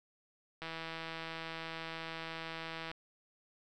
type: click train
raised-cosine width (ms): 0.3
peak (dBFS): -26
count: 375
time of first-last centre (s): 0.62-2.914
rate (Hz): 163
effects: none